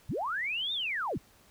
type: linear two-way sweep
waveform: sine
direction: up then down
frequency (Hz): 65.1 to 3704 to 65.1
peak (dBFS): -30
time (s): 0.09-1.18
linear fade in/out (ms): 5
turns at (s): 0.73
effects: pink hiss -61 dBFS RMS until 1.5 s